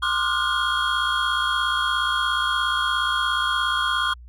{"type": "tone cluster", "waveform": "triangle", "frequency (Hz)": [1053, 1195, 1408, 1465, 3276], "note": ["C6", "D6", "F6", "F#6", "G#7"], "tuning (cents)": [11, 30, 14, -18, -24], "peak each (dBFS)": -25, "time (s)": [0.02, 4.14], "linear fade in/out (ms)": 10, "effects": ["added 60 Hz sine -40 dBFS peak until 4.28 s"]}